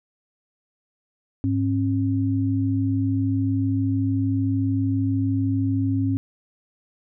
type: tone pair together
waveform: sine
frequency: 103.53 / 270.4 Hz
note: G#2 / C#4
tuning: -5 / -43 cents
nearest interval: octave + perfect fourth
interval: 1662 cents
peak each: -22 / -22 dBFS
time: 1.44-6.17 s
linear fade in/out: 0 ms
effects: none